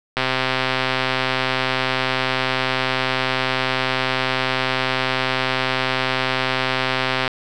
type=click train; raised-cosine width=0.3 ms; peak=-3 dBFS; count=925; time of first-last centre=0.17-7.278 s; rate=130 Hz; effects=none